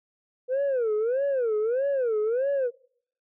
sine tone with vibrato, 488.8 Hz, B4, 18 cents flat, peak -20 dBFS, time 0.48-2.71 s, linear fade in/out 50 ms, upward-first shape sine, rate 1.6 Hz, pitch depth 250 cents each way, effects noise-tail reverb RT60 0.6 s tail -26 dB re dry + tanh soft clip ceiling -21 dBFS

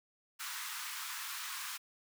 pink high-pass noise, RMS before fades -42 dBFS, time 0.39-1.78 s, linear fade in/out 20 ms, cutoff 1000 Hz, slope 48 dB/octave, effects none

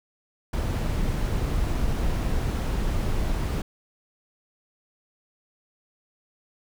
brown noise, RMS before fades -25 dBFS, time 0.53-3.62 s, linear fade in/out 5 ms, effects none

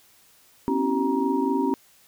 sine tone cluster, 252.4 / 276.3 / 327.6 / 382.7 / 942 Hz, B3 / C#4 / E4 / G4 / A#5, +38 / -6 / -11 / -42 / +18 cents, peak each -28 / -24 / -32 / -27 / -28 dBFS, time 0.68-1.74 s, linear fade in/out 0 ms, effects white hiss -57 dBFS RMS until 2.07 s

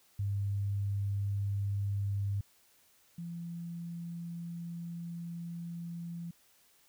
sine tone pair in turn, 100.1 / 170.25 Hz, G2 / F3, +37 / -44 cents, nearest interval major sixth, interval 919 cents, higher second, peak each -30 / -38 dBFS, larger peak first, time 0.19-2.41 / 3.18-6.31 s, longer second, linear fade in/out 5 ms, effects white hiss -66 dBFS RMS until 6.88 s

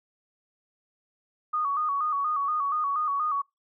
sine tone with vibrato, 1175 Hz, D6, 1 cent sharp, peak -24 dBFS, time 1.53-3.42 s, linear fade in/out 10 ms, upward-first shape square, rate 4.2 Hz, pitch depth 80 cents each way, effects noise-tail reverb RT60 0.2 s tail -24 dB re dry

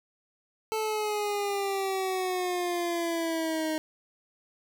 25% pulse exponential sweep, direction down, 440 to 311.1 Hz, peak -24 dBFS, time 0.72-3.78 s, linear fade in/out 0 ms, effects none

